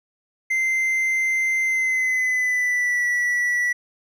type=tone with pitch glide; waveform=triangle; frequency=2079 to 1951 Hz; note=C7 to B6; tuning=-12 to -22 cents; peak=-17 dBFS; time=0.5-3.73 s; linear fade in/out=10 ms; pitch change=-110 cents; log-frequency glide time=1.64-3.05 s; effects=none